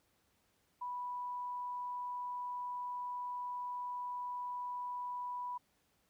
sine tone, 985 Hz, B5, 5 cents flat, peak -38 dBFS, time 0.81-5.58 s, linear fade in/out 10 ms, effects pink hiss -75 dBFS RMS until 6.09 s + high-pass 60 Hz 12 dB/octave

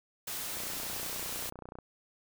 white noise, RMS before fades -38 dBFS, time 0.27-1.5 s, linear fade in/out 5 ms
click train, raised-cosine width 1 ms, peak -30 dBFS, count 38, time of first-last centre 0.57-1.787 s, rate 30.4 Hz
effects none

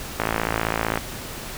click train, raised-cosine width 0.5 ms, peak -6 dBFS, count 44, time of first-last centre 0.2-0.975 s, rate 55.5 Hz, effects pink hiss -34 dBFS RMS until 1.57 s

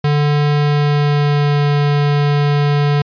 square tone with pitch glide, 146.83 to 145.31 Hz, D3 to D3, 0 to -18 cents, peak -12 dBFS, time 0.04-3.02 s, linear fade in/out 5 ms, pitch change -18 cents, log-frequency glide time 0.53-1.65 s, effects resampled to 11025 Hz

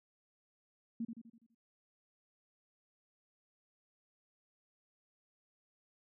sine tone with echo, 230 Hz, A#3, 23 cents flat, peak -35 dBFS, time 1-1.05 s, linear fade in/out 5 ms, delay 83 ms, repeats 6, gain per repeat -6 dB, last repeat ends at 1.548 s, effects none

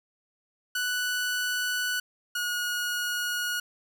sawtooth tone pair in turn, 1483 / 1447.5 Hz, F#6 / F#6, +4 / -38 cents, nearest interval unison, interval 42 cents, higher first, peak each -23 / -24 dBFS, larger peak first, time 0.75-2 / 2.35-3.6 s, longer neither, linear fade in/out 5 ms, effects none

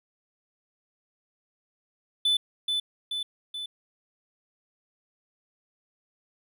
triangle tone with echo, 3501 Hz, A7, 9 cents flat, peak -19 dBFS, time 2.25-2.37 s, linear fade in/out 5 ms, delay 430 ms, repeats 3, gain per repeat -4 dB, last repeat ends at 3.66 s, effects none

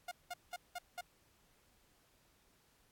sawtooth tone bursts, 712 Hz, F5, 33 cents sharp, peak -37 dBFS, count 5, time 0.08-1.01 s, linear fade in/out 5 ms, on 34 ms, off 190 ms, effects pink hiss -71 dBFS RMS until 2.91 s + AAC 64 kbps

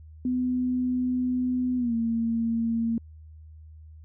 sine tone with pitch glide, 251.4 to 229.2 Hz, B3 to A#3, +31 to -29 cents, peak -23 dBFS, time 0.25-2.98 s, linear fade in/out 2 ms, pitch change -160 cents, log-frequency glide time 1.77-1.94 s, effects added 78 Hz sine -44 dBFS peak until 4.04 s

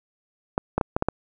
clicks, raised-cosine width 1 ms, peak -7 dBFS, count 6, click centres 0.579 / 0.78 / 0.812 / 0.965 / 1.024 / 1.086 s, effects none

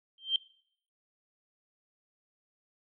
sine tone with exponential growth, 3146 Hz, G7, 6 cents sharp, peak -21 dBFS, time 0.18-0.36 s, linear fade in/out 2 ms, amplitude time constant 39 ms, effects noise-tail reverb RT60 0.6 s tail -20 dB re dry

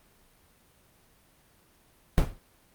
brown noise with exponential decay, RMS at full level -17 dBFS, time 2.18-2.39 s, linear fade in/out 0 ms, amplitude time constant 45 ms, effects pink hiss -62 dBFS RMS until 2.74 s + Opus 32 kbps

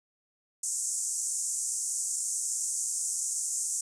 white band-pass noise, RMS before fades -32 dBFS, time 0.63-3.81 s, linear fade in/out 5 ms, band 6400 to 8900 Hz, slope 48 dB/octave, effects none

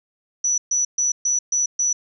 sine tone bursts, 5920 Hz, F#8, in tune, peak -17 dBFS, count 6, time 0.44-1.93 s, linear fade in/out 5 ms, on 140 ms, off 130 ms, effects none

